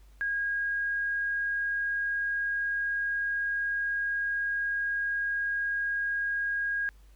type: tone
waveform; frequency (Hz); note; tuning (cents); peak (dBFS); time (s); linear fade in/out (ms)
sine; 1634; G#6; -29; -27; 0.21-6.89; 0
effects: added 50 Hz sine -52 dBFS peak until 7.15 s + pink hiss -66 dBFS RMS until 7.15 s